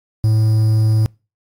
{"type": "tone with quantisation", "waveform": "triangle", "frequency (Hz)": 109.3, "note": "A2", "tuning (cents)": -11, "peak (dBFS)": -9, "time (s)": [0.24, 1.06], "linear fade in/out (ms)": 0, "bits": 6, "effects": ["noise-tail reverb RT60 0.3 s tail -25 dB re dry", "AAC 64 kbps"]}